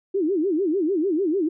sine tone with vibrato, 349.2 Hz, F4, in tune, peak -19 dBFS, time 0.14-1.49 s, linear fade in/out 10 ms, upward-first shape sine, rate 6.7 Hz, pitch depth 260 cents each way, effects none

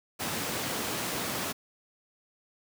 pink high-pass noise, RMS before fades -33 dBFS, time 0.19-1.53 s, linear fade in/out 20 ms, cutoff 160 Hz, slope 12 dB/octave, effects none

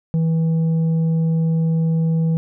triangle tone with tanh clipping, 162.6 Hz, E3, 23 cents flat, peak -16 dBFS, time 0.14-2.37 s, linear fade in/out 0 ms, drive 9 dB, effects none

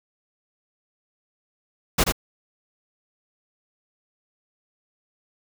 pink noise with echo, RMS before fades -18 dBFS, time 1.98-2.04 s, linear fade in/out 10 ms, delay 83 ms, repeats 1, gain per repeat -4 dB, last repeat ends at 2.123 s, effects none

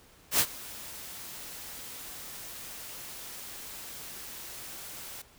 white noise with ADSR envelope, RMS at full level -22 dBFS, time 0.31-5.22 s, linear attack 83 ms, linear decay 64 ms, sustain -21 dB, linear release 6 ms, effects pink hiss -58 dBFS RMS until 5.38 s

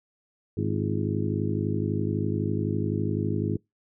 harmonic tone with a mistuned harmonic, 51.91 Hz, G#1, in tune, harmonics 2 / 3 / 4 / 5 / 6 / 7 / 8, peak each -29 / -31 / -32 / -33 / -34 / -34 / -35 dBFS, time 0.57-3.57 s, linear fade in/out 5 ms, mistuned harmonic 7, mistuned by -75 cents, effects noise-tail reverb RT60 0.2 s tail -26 dB re dry

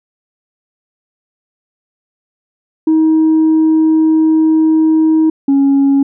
sine tone pair in turn, 316.8 / 276.6 Hz, D#4 / C#4, +31 / -4 cents, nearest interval major second, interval 235 cents, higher first, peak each -5 dBFS, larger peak neither, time 2.87-5.3 / 5.48-6.03 s, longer first, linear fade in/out 5 ms, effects tanh soft clip ceiling -5 dBFS

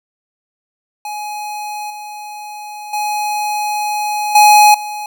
square tone with level steps, 839 Hz, G#5, 17 cents sharp, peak -23 / -28 / -17 / -5 / -23 dBFS, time 1.05-5.06 s, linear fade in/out 2 ms, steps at 1.9 / 2.93 / 4.35 / 4.74 s, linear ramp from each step 5 ms, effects none

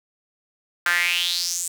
sawtooth tone with high-pass filter sweep, 174.61 Hz, F3, in tune, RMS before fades -23 dBFS, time 0.86-1.68 s, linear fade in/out 2 ms, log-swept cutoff 1500 to 8200 Hz, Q 5.3, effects none

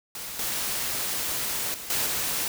white noise with level steps, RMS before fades -36 / -29 / -38 / -26 / -28 dBFS, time 0.15-2.48 s, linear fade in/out 2 ms, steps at 0.39 / 1.74 / 1.9 / 2.06 s, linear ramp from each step 2 ms, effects none

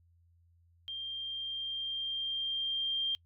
sine tone with level ramp, 3185 Hz, G7, 27 cents sharp, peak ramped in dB -37 to -29 dBFS, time 0.88-3.15 s, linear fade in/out 0 ms, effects noise-tail reverb RT60 0.1 s tail -26 dB re dry + added 85 Hz sine -63 dBFS peak until 3.25 s

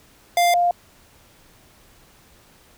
square / sine tone pair in turn, 698 / 701.5 Hz, F5 / F5, -1 / +8 cents, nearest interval unison, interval 9 cents, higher second, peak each -15 dBFS, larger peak neither, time 0.37-0.54 / 0.54-0.71 s, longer neither, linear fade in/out 2 ms, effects pink hiss -53 dBFS RMS until 2.77 s

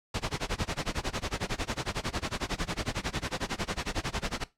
pink noise with tremolo, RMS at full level -29 dBFS, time 0.14-4.44 s, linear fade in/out 5 ms, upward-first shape sine, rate 11 Hz, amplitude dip 100%, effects noise-tail reverb RT60 0.2 s tail -18 dB re dry + low-pass 6000 Hz 12 dB/octave

